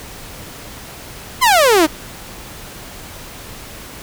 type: exponential sweep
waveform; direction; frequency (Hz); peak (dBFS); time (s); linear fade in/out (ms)
sawtooth; down; 1078 to 293.5; -5; 1.41-1.87; 20
effects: pink hiss -34 dBFS RMS until 4.02 s